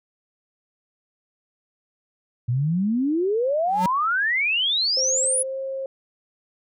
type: exponential sweep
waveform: sine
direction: up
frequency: 115.4 to 10548 Hz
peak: -19 dBFS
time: 2.48-5.43 s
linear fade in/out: 10 ms
type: tone with exponential growth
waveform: square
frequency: 185 Hz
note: F#3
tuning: in tune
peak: -19 dBFS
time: 3.66-3.86 s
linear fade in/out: 2 ms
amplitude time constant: 43 ms
type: tone with pitch glide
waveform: sine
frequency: 523.3 to 535.8 Hz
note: C5 to C5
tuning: 0 to +41 cents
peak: -26 dBFS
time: 4.97-5.86 s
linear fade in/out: 2 ms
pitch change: +41 cents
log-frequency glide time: 5.35-5.59 s
effects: none